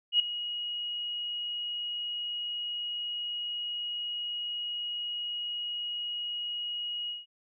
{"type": "tone with ADSR envelope", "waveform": "sine", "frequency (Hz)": 2894, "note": "F#7", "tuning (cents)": -39, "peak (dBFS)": -18, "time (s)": [0.12, 7.26], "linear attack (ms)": 77, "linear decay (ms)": 5, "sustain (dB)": -14, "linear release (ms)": 170, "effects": []}